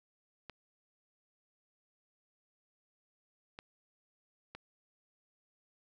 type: clicks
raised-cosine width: 0.3 ms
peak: -29 dBFS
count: 3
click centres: 0.497 / 3.589 / 4.55 s
effects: none